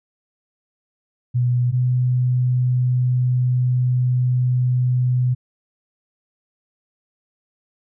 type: tone pair in turn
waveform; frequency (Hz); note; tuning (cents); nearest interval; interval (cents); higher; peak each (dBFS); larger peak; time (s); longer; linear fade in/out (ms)
sine; 123.1 / 125.4; B2 / B2; -5 / +27; unison; 32; second; -15; neither; 1.34-1.72 / 1.72-5.35; second; 20
effects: none